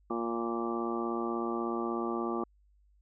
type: harmonic tone with a mistuned harmonic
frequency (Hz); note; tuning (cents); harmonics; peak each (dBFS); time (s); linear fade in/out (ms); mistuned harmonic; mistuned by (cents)
116.54; A#2; 0; 2 / 3 / 4 / 5 / 6 / 7 / 8 / 9 / 10; -36 / -34 / -42 / -45 / -43 / -42 / -47 / -47 / -38; 0.1-2.44; 5; 8; -30
effects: added 50 Hz sine -62 dBFS peak until 3.01 s